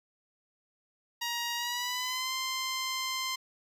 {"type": "tone with pitch glide", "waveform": "10% pulse", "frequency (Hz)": [946, 1043.6], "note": ["A#5", "C6"], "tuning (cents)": [25, -5], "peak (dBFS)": -23, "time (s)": [1.21, 3.36], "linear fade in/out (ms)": 10, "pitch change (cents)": 170, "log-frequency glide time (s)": [1.56, 2.33], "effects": ["resampled to 32000 Hz"]}